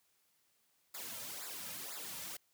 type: noise with flanger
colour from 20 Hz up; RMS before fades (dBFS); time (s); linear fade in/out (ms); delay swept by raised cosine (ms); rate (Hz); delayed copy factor
white; -45; 0.94-2.37; 5; 0.33 to 2.73; 2; -0.95
effects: white hiss -75 dBFS RMS until 2.53 s + high-pass 60 Hz 12 dB/octave